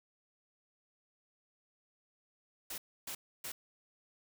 white noise bursts, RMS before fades -42 dBFS, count 3, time 2.7-3.52 s, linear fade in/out 5 ms, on 80 ms, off 290 ms, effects none

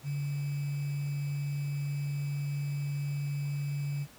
sine tone with sample-and-hold, 143 Hz, D3, 46 cents flat, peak -30 dBFS, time 0.03-4.07 s, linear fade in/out 50 ms, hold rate 2450 Hz, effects pink hiss -55 dBFS RMS until 4.18 s + high-pass 60 Hz 12 dB/octave

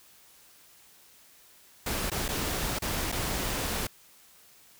pink noise with dropouts, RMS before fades -31 dBFS, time 1.86-3.87 s, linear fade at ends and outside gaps 5 ms, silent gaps 2.101-2.115 / 2.282-2.287 / 2.788-2.82 / 3.118-3.123 s, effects white hiss -57 dBFS RMS until 4.79 s

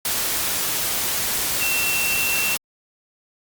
sine tone in noise, 2706 Hz, E7, 45 cents sharp, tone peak -22 dBFS, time 1.61-2.55 s, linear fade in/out 2 ms, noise white, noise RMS -23 dBFS, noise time 0.05-2.57 s, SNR -2 dB, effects Opus 48 kbps

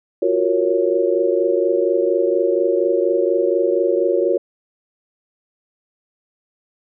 sine chord, Gb major seventh, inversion third, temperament equal with one note detuned, 349.2 / 373.4 / 466.2 / 554.4 Hz, F4 / Gb4 / Bb4 / Db5, 0 / +16 / 0 / 0 cents, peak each -20 dBFS, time 0.22-4.38 s, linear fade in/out 5 ms, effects none

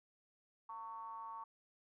triangle ring-modulated tone, 103.3 Hz, G#2, 9 cents flat, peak -40 dBFS, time 0.69-1.44 s, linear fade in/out 5 ms, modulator 1010 Hz, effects none

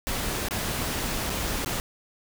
pink noise with dropouts, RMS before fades -29 dBFS, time 0.07-1.8 s, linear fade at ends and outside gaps 0 ms, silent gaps 0.485-0.509 / 1.296-1.301 / 1.647-1.66 s, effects none

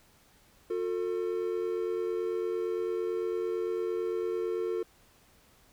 triangle tone pair together, 359.4 / 448.3 Hz, F4 / A4, +50 / +32 cents, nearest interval major third, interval 382 cents, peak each -30 / -30 dBFS, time 0.7-4.83 s, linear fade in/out 5 ms, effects pink hiss -62 dBFS RMS until 5.72 s

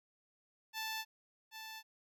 10% pulse tone with echo, 880 Hz, A5, in tune, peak -30 dBFS, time 0.73-1.05 s, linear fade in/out 50 ms, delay 780 ms, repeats 1, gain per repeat -8 dB, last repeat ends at 1.83 s, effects none

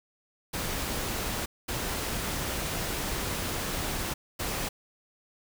pink noise bursts at uneven times, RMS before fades -32 dBFS, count 3, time 0.53-1.46 / 1.68-4.14 / 4.39-4.69 s, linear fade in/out 10 ms, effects none

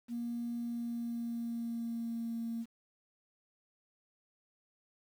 sine tone with pitch glide, 236.6 to 230.1 Hz, A#3 to A#3, +26 to -22 cents, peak -34 dBFS, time 0.08-2.66 s, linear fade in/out 50 ms, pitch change -48 cents, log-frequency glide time 0.57-2.4 s, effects tanh soft clip ceiling -31 dBFS + 10-bit

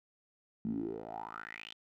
10% pulse tone with band-pass filter sweep, 55 Hz, A1, in tune, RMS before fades -41 dBFS, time 0.65-1.73 s, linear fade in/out 0 ms, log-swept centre 200 to 3400 Hz, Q 7.4, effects none

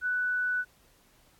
sine tone, 1487 Hz, F#6, 8 cents sharp, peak -26 dBFS, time 0.01-0.65 s, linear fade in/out 50 ms, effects pink hiss -63 dBFS RMS until 1.39 s + AAC 64 kbps

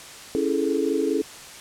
sine chord, A major seventh, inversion first, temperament equal, 277.2 / 329.6 / 415.3 / 440 Hz, C#4 / E4 / G#4 / A4, 0 / 0 / 0 / 0 cents, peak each -26 dBFS, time 0.35-1.22 s, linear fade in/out 0 ms, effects white hiss -41 dBFS RMS until 1.6 s + low-pass 9000 Hz 12 dB/octave

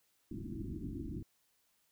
white low-pass noise, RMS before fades -42 dBFS, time 0.31-1.23 s, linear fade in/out 5 ms, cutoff 350 Hz, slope 96 dB/octave, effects white hiss -75 dBFS RMS until 1.91 s

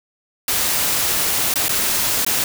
white noise with dropouts, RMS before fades -19 dBFS, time 0.48-2.44 s, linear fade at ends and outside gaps 2 ms, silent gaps 1.539-1.557 / 1.683-1.692 / 2.248-2.264 s, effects none

